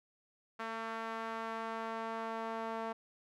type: tone with band-pass filter sweep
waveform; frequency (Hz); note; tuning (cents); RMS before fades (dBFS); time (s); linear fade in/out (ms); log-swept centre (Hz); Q
sawtooth; 225.2; A3; +40; -40; 0.59-2.93; 10; 1300 to 860; 1.4
effects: none